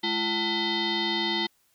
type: tone with frequency modulation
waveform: sine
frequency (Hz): 2003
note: B6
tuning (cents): +24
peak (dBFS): -24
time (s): 0.03-1.47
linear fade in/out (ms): 10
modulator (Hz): 554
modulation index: 4
effects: white hiss -67 dBFS RMS until 1.74 s